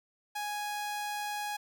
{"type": "tone", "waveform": "sawtooth", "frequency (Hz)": 830.6, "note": "G#5", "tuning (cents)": 0, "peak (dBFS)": -30, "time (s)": [0.35, 1.57], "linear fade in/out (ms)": 10, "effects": []}